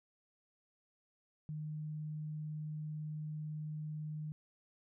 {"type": "tone", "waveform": "sine", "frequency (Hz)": 153, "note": "D#3", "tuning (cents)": -29, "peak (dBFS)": -39, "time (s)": [1.49, 4.32], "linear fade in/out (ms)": 0, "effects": []}